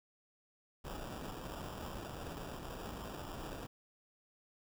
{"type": "noise with sample-and-hold", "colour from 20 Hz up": "pink", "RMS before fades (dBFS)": -45, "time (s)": [0.84, 3.67], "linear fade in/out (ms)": 10, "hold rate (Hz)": 2100, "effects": []}